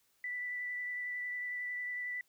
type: tone with vibrato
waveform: sine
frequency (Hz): 1975.5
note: B6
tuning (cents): 0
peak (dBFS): -36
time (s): 0.24-2.21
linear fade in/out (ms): 2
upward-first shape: triangle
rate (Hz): 11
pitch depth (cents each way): 14
effects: white hiss -73 dBFS RMS until 2.28 s